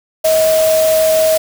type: tone in noise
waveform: sine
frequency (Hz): 635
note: D#5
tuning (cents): +35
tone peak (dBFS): -9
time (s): 0.24-1.38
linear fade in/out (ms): 10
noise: white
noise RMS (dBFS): -21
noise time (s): 0.24-1.38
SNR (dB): +9
effects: none